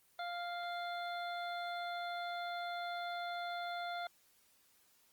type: harmonic tone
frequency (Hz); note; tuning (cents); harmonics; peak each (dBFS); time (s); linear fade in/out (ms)
698.5; F5; 0; 1 / 2 / 3 / 5 / 6; -40 / -45 / -51 / -50 / -55; 0.19-4.07; 2
effects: white hiss -70 dBFS RMS until 5.12 s + Opus 24 kbps